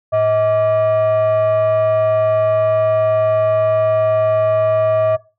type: tone with frequency modulation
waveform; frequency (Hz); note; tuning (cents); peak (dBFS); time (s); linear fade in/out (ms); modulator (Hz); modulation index
sine; 636; D#5; +38; -10; 0.12-5.17; 20; 527; 0.46
effects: noise-tail reverb RT60 0.3 s tail -20 dB re dry + tanh soft clip ceiling -10 dBFS